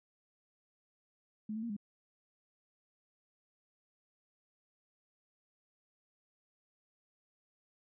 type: tone with pitch steps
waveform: sine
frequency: 214.3 / 220.7 / 233.9 / 205.8 Hz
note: A3 / A3 / A#3 / G#3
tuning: -45 / +5 / +6 / -16 cents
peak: -36 dBFS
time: 1.49-1.766 s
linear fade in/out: 5 ms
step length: 69 ms
effects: none